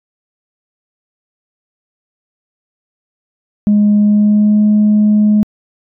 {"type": "tone with pitch glide", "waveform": "sine", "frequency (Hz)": [207.7, 210.7], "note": ["G#3", "G#3"], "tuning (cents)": [0, 25], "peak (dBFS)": -5, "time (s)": [3.67, 5.43], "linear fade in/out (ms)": 0, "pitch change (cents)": 25, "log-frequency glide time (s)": [3.98, 4.61], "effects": ["tanh soft clip ceiling -4 dBFS"]}